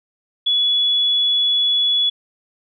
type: tone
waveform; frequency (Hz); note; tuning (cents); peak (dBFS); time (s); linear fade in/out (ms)
sine; 3400; G#7; +40; -14; 0.46-2.1; 10
effects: none